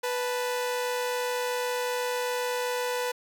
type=tone pair together; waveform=sawtooth; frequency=493.9 / 880 Hz; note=B4 / A5; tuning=0 / 0 cents; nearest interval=minor seventh; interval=1000 cents; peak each=-24 / -32 dBFS; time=0.03-3.12 s; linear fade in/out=10 ms; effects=none